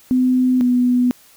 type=tone pair in turn; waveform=sine; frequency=254.2 / 247.5 Hz; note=C4 / B3; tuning=-50 / +4 cents; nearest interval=unison; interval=46 cents; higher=first; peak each=-12 dBFS; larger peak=neither; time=0.11-0.61 / 0.61-1.11 s; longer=neither; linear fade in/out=0 ms; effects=white hiss -49 dBFS RMS until 1.36 s